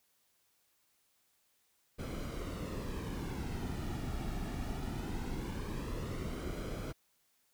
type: noise with flanger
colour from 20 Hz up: brown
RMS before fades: -39 dBFS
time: 1.98-6.93 s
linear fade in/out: 20 ms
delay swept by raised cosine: 1.1 to 1.97 ms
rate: 0.21 Hz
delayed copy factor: -0.55
effects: white hiss -74 dBFS RMS until 7.53 s